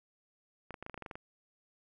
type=clicks; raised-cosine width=0.5 ms; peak=-28 dBFS; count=11; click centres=0.707 / 0.742 / 0.826 / 0.864 / 0.897 / 0.943 / 0.977 / 1.023 / 1.062 / 1.112 / 1.155 s; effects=none